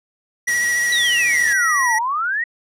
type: tone with vibrato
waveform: square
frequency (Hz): 1923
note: B6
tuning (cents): -47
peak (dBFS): -17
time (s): 0.47-1.99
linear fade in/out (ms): 10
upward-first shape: sine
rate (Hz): 14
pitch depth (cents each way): 27
type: noise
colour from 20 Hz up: white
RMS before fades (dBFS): -31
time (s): 0.48-1.53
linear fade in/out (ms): 0
type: exponential two-way sweep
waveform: sine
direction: down then up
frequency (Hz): 3995 to 860 to 1944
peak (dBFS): -18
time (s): 0.92-2.44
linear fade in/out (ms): 5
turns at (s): 1.96
effects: low-pass 11000 Hz 12 dB/octave